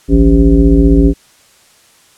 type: tone with frequency modulation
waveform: sine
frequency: 164.81 Hz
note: E3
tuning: in tune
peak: -4 dBFS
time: 0.08-1.14 s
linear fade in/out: 50 ms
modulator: 115 Hz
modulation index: 1.8
effects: white hiss -47 dBFS RMS until 2.17 s + low-pass 10000 Hz 12 dB/octave